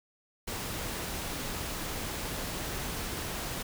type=noise; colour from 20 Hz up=pink; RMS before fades=-36 dBFS; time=0.47-3.63 s; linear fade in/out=10 ms; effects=none